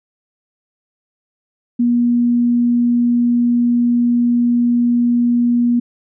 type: tone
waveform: sine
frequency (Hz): 240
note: B3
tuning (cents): -49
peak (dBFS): -11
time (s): 1.79-5.8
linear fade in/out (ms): 10
effects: none